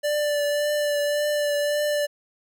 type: tone with vibrato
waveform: square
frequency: 587.3 Hz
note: D5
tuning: in tune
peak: -22 dBFS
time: 0.03-2.07 s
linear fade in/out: 20 ms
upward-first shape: triangle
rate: 1.8 Hz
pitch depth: 21 cents each way
effects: none